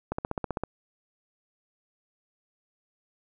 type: click train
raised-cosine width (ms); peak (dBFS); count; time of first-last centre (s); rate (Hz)
1; -15; 9; 0.12-0.636; 15.5
effects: none